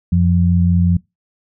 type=tone pair together; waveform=sine; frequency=89.39 / 174.7 Hz; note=F2 / F3; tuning=+41 / +1 cents; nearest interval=octave; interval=1160 cents; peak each=-13 dBFS; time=0.12-0.97 s; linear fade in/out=5 ms; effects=noise-tail reverb RT60 0.2 s tail -23 dB re dry